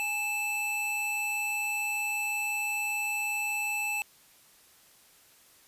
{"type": "tone pair together", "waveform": "square", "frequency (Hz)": [830.6, 2637], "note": ["G#5", "E7"], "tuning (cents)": [0, 0], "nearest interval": "octave + minor sixth", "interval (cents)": 2000, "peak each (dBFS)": [-38, -30], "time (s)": [0, 4.02], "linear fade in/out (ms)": 0, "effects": ["white hiss -59 dBFS RMS until 5.67 s", "resampled to 32000 Hz"]}